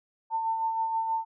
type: tone with tremolo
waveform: sine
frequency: 898 Hz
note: A5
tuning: 35 cents sharp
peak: -24 dBFS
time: 0.3-1.25 s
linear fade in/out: 50 ms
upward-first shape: sine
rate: 6.3 Hz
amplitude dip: 40%
effects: none